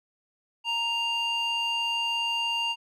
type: tone with band-pass filter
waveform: square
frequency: 932.3 Hz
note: A#5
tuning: in tune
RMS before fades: -28 dBFS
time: 0.64-2.76 s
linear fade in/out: 50 ms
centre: 2400 Hz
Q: 3.6
effects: none